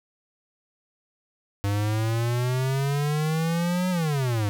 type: exponential two-way sweep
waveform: square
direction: up then down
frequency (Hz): 99.7 to 185 to 99.7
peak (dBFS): -23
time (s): 1.64-4.49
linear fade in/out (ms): 0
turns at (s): 3.9
effects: none